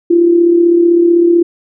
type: tone with amplitude modulation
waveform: sine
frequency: 342.9 Hz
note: F4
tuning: 32 cents flat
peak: -3 dBFS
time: 0.1-1.43 s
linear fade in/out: 10 ms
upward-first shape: sine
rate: 35.8 Hz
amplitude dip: 50%
effects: none